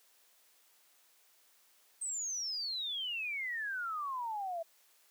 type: exponential sweep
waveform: sine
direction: down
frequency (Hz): 8372 to 648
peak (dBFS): -35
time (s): 2.01-4.63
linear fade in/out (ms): 10
effects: white hiss -67 dBFS RMS until 5.1 s + high-pass 400 Hz 12 dB/octave